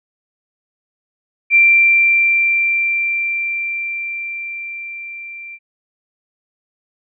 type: tone with level ramp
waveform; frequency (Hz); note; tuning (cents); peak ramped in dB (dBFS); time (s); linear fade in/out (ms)
sine; 2359; D7; +7; -6 to -30; 1.5-5.59; 50
effects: none